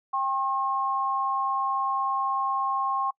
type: tone pair together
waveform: sine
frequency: 793.2 / 1077 Hz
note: G5 / C6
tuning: +20 / +50 cents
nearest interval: perfect fourth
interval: 530 cents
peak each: -29 / -25 dBFS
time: 0.13-3.11 s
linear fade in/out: 10 ms
effects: noise-tail reverb RT60 0.1 s tail -26 dB re dry